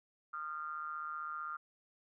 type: ring-modulated tone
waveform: triangle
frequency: 77.78 Hz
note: D#2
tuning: in tune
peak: -34 dBFS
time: 0.33-1.57 s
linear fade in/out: 10 ms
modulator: 1300 Hz
effects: none